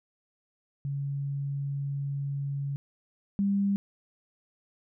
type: tone pair in turn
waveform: sine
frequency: 140.1 / 199.11 Hz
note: C#3 / G3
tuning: +19 / +27 cents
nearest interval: tritone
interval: 608 cents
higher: second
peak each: -29 / -23 dBFS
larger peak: second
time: 0.85-2.76 / 3.39-3.76 s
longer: first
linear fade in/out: 0 ms
effects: none